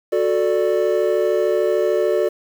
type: chord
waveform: triangle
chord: D major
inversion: first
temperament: just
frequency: 367.1 / 440.5 / 587.3 Hz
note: F#4 / A4 / D5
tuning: -14 / +2 / 0 cents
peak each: -18 dBFS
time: 0.12-2.29 s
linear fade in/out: 10 ms
effects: 7-bit